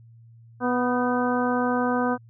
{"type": "harmonic tone with a mistuned harmonic", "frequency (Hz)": 246.9, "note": "B3", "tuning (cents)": 0, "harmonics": [1, 2, 3, 4, 5, 6], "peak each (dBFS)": [-24, -27, -29, -30, -31, -32], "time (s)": [0.6, 2.18], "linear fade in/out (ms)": 50, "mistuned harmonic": 6, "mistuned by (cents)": 50, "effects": ["added 115 Hz sine -47 dBFS peak until 2.29 s"]}